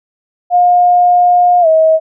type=tone with pitch glide; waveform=sine; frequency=712 to 638 Hz; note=F5 to D#5; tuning=+33 to +43 cents; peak=-5 dBFS; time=0.5-2 s; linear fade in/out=50 ms; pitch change=-190 cents; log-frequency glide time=1.61-1.67 s; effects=none